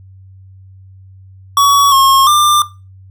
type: tone with pitch steps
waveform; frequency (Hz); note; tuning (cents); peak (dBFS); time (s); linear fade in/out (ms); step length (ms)
square; 1128 / 1080 / 1191; C#6 / C#6 / D6; +30 / -45 / +24; -7; 1.57-2.62; 2; 350
effects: noise-tail reverb RT60 0.3 s tail -19 dB re dry + added 95 Hz sine -36 dBFS peak until 3.1 s